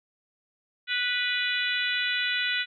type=harmonic tone; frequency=492.3 Hz; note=B4; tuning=6 cents flat; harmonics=3 / 4 / 5 / 6 / 7 / 8; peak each=-30 / -31 / -32 / -33 / -33 / -34 dBFS; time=0.87-2.66 s; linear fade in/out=50 ms; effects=none